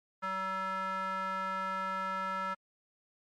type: tone with band-pass filter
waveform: square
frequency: 190 Hz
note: F#3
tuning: 46 cents sharp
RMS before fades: -35 dBFS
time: 0.22-2.55 s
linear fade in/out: 20 ms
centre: 1300 Hz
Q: 3.8
effects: MP3 64 kbps